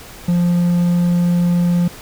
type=tone; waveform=triangle; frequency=174.61 Hz; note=F3; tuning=in tune; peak=-10 dBFS; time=0.28-1.88 s; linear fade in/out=5 ms; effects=pink hiss -37 dBFS RMS until 2.01 s